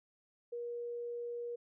sine tone, 476.5 Hz, A#4, 38 cents sharp, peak -38 dBFS, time 0.52-1.56 s, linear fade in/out 10 ms, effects none

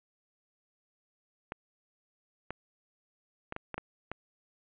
clicks, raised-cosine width 0.5 ms, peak -21 dBFS, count 7, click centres 1.521 / 2.506 / 3.524 / 3.564 / 3.743 / 3.78 / 4.116 s, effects resampled to 8000 Hz + 10-bit

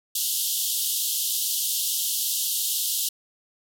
white band-pass noise, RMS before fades -26 dBFS, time 0.15-3.09 s, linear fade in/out 5 ms, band 2900 to 16000 Hz, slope 96 dB/octave, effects none

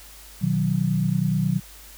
sine chord, B major, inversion none, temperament equal, 123.47 / 155.56 / 185 Hz, B2 / D#3 / F#3, 0 / 0 / 0 cents, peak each -26 / -23 / -23 dBFS, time 0.41-1.6 s, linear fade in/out 20 ms, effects added 50 Hz sine -47 dBFS peak until 1.97 s + white hiss -46 dBFS RMS until 1.97 s

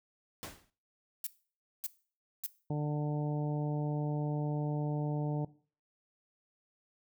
pink noise with exponential decay, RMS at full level -39 dBFS, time 0.43-0.7 s, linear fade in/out 0 ms, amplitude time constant 58 ms
violet noise bursts, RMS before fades -36 dBFS, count 3, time 1.24-2.464 s, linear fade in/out 2 ms, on 28 ms, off 570 ms
harmonic tone, 148.6 Hz, D3, 21 cents sharp, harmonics 1 / 2 / 3 / 4 / 5 / 6, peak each -32 / -38 / -42 / -44 / -46 / -48 dBFS, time 2.7-5.45 s, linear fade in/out 5 ms
effects noise-tail reverb RT60 0.4 s tail -18 dB re dry

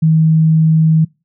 sine tone, 159.2 Hz, D#3, 40 cents sharp, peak -7 dBFS, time 0.02-1.05 s, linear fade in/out 10 ms, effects noise-tail reverb RT60 0.3 s tail -26 dB re dry

